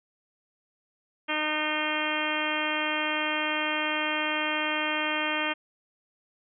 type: harmonic tone with a mistuned harmonic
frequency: 305.8 Hz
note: D#4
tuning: 30 cents flat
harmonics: 1 / 2 / 3 / 4 / 5 / 6 / 7 / 8 / 9 / 10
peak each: -35 / -35 / -35 / -35 / -35 / -35 / -35 / -35 / -35 / -35 dBFS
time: 1.28-5.54 s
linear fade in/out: 20 ms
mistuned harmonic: 10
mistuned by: +63 cents
effects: none